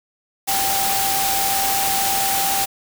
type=tone in noise; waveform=sine; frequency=784 Hz; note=G5; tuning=in tune; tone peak=-22 dBFS; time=0.47-2.66 s; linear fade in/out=20 ms; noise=white; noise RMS=-21 dBFS; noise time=0.47-2.66 s; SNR=-4 dB; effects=none